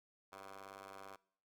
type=ring-modulated tone; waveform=10% pulse; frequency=98 Hz; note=G2; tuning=in tune; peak=-40 dBFS; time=0.32-1.16 s; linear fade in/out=5 ms; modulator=872 Hz; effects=noise-tail reverb RT60 0.6 s tail -23 dB re dry